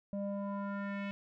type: tone with low-pass filter sweep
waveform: square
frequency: 200 Hz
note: G3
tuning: 35 cents sharp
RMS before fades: -38 dBFS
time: 0.13-1.11 s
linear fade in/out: 0 ms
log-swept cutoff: 510 to 2600 Hz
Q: 2.7
effects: none